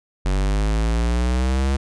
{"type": "linear sweep", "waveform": "square", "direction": "up", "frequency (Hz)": [46.28, 68.7], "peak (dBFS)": -18, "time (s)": [0.25, 1.77], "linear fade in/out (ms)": 10, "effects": ["resampled to 22050 Hz"]}